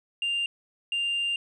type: tone pair in turn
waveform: sine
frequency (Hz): 2794 / 2794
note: F7 / F7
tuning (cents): 0 / 0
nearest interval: unison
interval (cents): 0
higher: neither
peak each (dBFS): -23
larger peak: neither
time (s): 0.22-0.46 / 0.92-1.36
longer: second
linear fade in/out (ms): 2
effects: tanh soft clip ceiling -23 dBFS